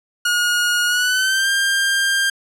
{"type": "tone with pitch glide", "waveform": "sawtooth", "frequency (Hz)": [1438, 1595.6], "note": ["F#6", "G6"], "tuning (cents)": [-50, 30], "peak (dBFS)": -12, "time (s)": [0.25, 2.3], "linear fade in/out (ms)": 5, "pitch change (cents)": 180, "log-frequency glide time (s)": [0.87, 1.5], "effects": ["low-pass 12000 Hz 12 dB/octave"]}